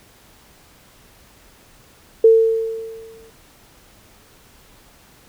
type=tone with exponential decay; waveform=sine; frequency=450 Hz; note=A4; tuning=39 cents sharp; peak=-5 dBFS; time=2.24-3.3 s; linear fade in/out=5 ms; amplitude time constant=230 ms; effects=pink hiss -50 dBFS RMS until 5.28 s